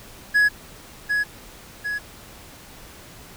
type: tone with echo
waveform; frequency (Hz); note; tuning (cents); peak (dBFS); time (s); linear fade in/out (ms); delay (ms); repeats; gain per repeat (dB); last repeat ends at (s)
triangle; 1678; G#6; +17; -12; 0.34-0.49; 20; 750; 2; -5; 1.99
effects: pink hiss -44 dBFS RMS until 3.36 s